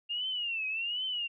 sine tone with vibrato, 2794 Hz, F7, in tune, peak -31 dBFS, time 0.09-1.28 s, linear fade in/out 20 ms, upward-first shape triangle, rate 1.3 Hz, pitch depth 180 cents each way, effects none

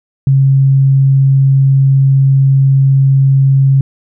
sine tone, 135.8 Hz, C#3, 35 cents flat, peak -5 dBFS, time 0.27-3.81 s, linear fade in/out 2 ms, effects none

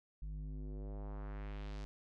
square tone with low-pass filter sweep, 50.9 Hz, G#1, 34 cents flat, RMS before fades -44 dBFS, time 0.22-1.85 s, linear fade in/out 0 ms, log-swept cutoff 110 to 6000 Hz, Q 1.4, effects none

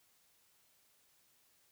silence, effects white hiss -71 dBFS RMS until 1.71 s

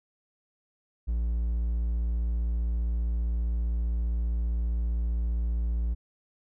triangle tone, 57.6 Hz, A#1, 20 cents flat, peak -23 dBFS, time 1.07-5.95 s, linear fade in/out 20 ms, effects none

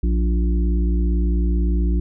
harmonic tone with a mistuned harmonic, 58 Hz, A#1, 8 cents flat, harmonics 1 / 3 / 5 / 6, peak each -16 / -26 / -30 / -32 dBFS, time 0.03-2 s, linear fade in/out 5 ms, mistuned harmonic 3, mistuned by +85 cents, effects none

